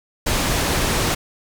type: low-pass noise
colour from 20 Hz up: pink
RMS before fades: -20 dBFS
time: 0.26-1.15 s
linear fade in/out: 10 ms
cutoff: 11000 Hz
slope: 12 dB/octave
effects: none